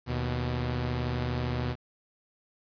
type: tone pair together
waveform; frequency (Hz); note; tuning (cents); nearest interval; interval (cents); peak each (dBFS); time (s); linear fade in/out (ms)
sawtooth; 77.78 / 123.33; D#2 / B2; 0 / -2; minor sixth; 798; -29 / -26; 0.06-1.76; 50
effects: resampled to 11025 Hz + 9-bit